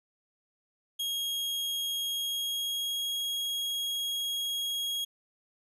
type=tone with pitch glide; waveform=40% pulse; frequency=3273 to 3292 Hz; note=G#7 to G#7; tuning=-26 to -16 cents; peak=-29 dBFS; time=0.99-5.05 s; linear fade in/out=10 ms; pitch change=+10 cents; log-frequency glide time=2.1-3.17 s; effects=none